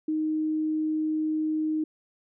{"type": "tone", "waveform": "sine", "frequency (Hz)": 311.1, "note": "D#4", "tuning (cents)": 0, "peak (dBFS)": -24, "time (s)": [0.08, 1.84], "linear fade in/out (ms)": 5, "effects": []}